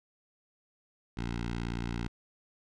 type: tone with notch filter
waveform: 10% pulse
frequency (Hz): 58.27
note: A#1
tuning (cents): 0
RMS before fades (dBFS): -35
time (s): 1.17-2.08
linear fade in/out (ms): 5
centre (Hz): 570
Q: 0.97
effects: low-pass 5000 Hz 12 dB/octave